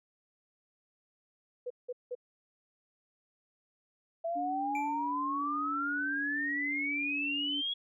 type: tone bursts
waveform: sine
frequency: 493.9 Hz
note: B4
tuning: in tune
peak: -34 dBFS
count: 3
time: 1.66-2.152 s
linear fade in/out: 10 ms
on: 44 ms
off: 180 ms
type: exponential sweep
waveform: sine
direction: up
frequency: 659.3 to 3355 Hz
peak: -31 dBFS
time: 4.24-7.74 s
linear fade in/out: 10 ms
type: tone with pitch glide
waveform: sine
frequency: 288.6 to 286.8 Hz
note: D4 to D4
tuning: -30 to -41 cents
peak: -37 dBFS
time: 4.35-7.62 s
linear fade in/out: 20 ms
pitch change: -11 cents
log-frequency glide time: 4.59-7.27 s
type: tone with exponential decay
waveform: triangle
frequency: 2349 Hz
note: D7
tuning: in tune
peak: -33 dBFS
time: 4.75-5.12 s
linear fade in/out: 2 ms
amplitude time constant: 79 ms
effects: none